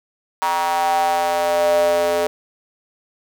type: tone with high-pass filter sweep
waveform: square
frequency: 86.2 Hz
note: F2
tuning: 22 cents flat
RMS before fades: -18 dBFS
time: 0.42-2.27 s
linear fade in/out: 0 ms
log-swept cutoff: 920 to 510 Hz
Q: 7
effects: none